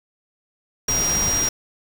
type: tone in noise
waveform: sine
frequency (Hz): 5700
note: F8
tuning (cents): +34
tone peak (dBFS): -19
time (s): 0.88-1.49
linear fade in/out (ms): 5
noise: pink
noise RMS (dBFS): -26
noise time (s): 0.88-1.49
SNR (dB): +4
effects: none